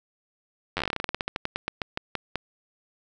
slowing click train, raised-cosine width 0.3 ms, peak -11 dBFS, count 25, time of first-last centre 0.77-2.357 s, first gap 10 ms, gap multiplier 1.14, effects none

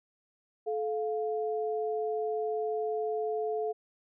sine tone pair together, 432.8 / 702 Hz, A4 / F5, -29 / +9 cents, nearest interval minor sixth, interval 838 cents, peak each -30 / -35 dBFS, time 0.66-3.73 s, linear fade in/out 20 ms, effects none

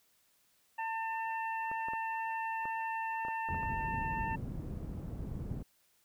harmonic tone, 898 Hz, A5, 35 cents sharp, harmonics 1 / 2 / 3, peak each -35 / -41 / -45 dBFS, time 0.78-4.36 s, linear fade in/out 10 ms
clicks, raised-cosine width 1 ms, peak -31 dBFS, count 9, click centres 1.715 / 1.885 / 1.935 / 2.655 / 3.25 / 3.284 / 3.488 / 3.545 / 3.632 s
white low-pass noise, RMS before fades -40 dBFS, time 3.49-5.63 s, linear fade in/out 10 ms, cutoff 160 Hz, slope 12 dB/octave
effects white hiss -71 dBFS RMS until 6.04 s

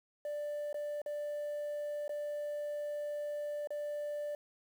sine tone with dropouts, 589 Hz, D5, 5 cents sharp, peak -33 dBFS, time 0.25-4.35 s, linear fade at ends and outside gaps 2 ms, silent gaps 0.729-0.743 / 1.017-1.061 / 2.08-2.093 / 3.673-3.705 s, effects tanh soft clip ceiling -35 dBFS + 10-bit

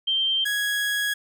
sine / 30% pulse tone pair in turn, 3145 / 1662.9 Hz, G7 / G#6, +5 / +2 cents, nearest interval major seventh, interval 1103 cents, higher first, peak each -20 dBFS, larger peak neither, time 0.07-0.45 / 0.45-1.14 s, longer second, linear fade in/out 10 ms, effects none

